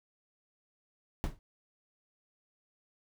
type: noise with exponential decay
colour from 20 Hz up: brown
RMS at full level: -26 dBFS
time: 1.24-1.39 s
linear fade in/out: 0 ms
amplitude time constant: 32 ms
effects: none